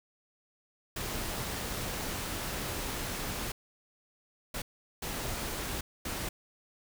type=noise bursts at uneven times; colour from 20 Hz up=pink; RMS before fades=-36 dBFS; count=4; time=0.96-3.52 / 4.54-4.62 / 5.02-5.81 / 6.05-6.29 s; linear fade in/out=5 ms; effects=none